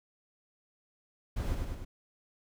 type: noise with echo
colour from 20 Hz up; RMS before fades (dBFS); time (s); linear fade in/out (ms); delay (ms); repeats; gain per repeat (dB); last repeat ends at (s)
brown; -33; 1.36-1.55; 10; 100; 3; -3; 1.85
effects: none